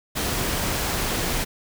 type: noise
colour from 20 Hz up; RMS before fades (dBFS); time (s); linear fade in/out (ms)
pink; -25; 0.15-1.45; 20
effects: none